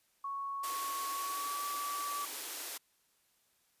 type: tone with pitch glide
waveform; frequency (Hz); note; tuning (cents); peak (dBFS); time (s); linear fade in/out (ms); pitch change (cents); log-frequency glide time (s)
sine; 1108 to 1151.1; C#6 to D6; -1 to -35; -36; 0.24-2.25; 5; +66; 1.1-1.62
type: high-pass noise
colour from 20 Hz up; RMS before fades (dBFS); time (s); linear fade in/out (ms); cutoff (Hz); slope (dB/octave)
white; -41; 0.63-2.78; 10; 260; 96
effects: white hiss -73 dBFS RMS until 3.8 s + resampled to 32000 Hz